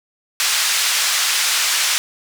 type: band-pass noise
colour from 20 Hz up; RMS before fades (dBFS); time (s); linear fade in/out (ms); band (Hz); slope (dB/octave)
white; -18; 0.4-1.98; 0; 1300 to 6900; 12
effects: none